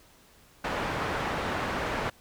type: low-pass noise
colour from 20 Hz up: white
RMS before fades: -31 dBFS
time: 0.64-2.1 s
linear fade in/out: 5 ms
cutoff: 1400 Hz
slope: 12 dB/octave
effects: pink hiss -58 dBFS RMS until 2.2 s